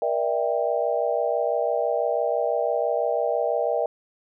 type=chord; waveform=sine; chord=E half-diminished seventh; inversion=second; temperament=just; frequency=474.7 / 593.3 / 659.3 / 791.1 Hz; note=Bb4 / D5 / E5 / G5; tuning=+31 / +18 / 0 / +16 cents; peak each=-26 / -26 / -26 / -29 dBFS; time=0.02-3.86 s; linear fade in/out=2 ms; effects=none